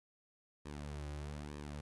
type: tone with flanger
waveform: sawtooth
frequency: 73.42 Hz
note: D2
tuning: in tune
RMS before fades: -45 dBFS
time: 0.65-1.81 s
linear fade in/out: 10 ms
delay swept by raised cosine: 1.4 to 4.5 ms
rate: 1.1 Hz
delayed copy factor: -0.65
effects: resampled to 24000 Hz + 12-bit